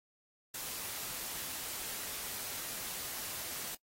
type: noise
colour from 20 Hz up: white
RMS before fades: -41 dBFS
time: 0.54-3.75 s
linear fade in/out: 5 ms
effects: noise-tail reverb RT60 0.1 s tail -23 dB re dry + AAC 48 kbps